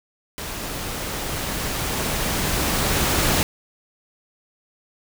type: noise with level ramp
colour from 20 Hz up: pink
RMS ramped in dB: -31 to -19 dBFS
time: 0.38-3.43 s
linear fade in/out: 0 ms
effects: none